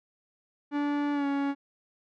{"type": "tone with pitch glide", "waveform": "45% pulse", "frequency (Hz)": [289.9, 280], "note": ["D4", "C#4"], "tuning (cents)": [-22, 18], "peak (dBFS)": -26, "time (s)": [0.71, 1.55], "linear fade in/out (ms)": 50, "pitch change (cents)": -60, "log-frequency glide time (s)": [1.13, 1.26], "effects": ["low-pass 2000 Hz 12 dB/octave"]}